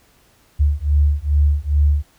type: beating tone pair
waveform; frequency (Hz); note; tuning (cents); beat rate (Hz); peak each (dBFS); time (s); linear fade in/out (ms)
sine; 71.9 / 74.3; D2 / D2; -36 / +21; 2.4; -16; 0.59-2.03; 20
effects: pink hiss -55 dBFS RMS until 2.18 s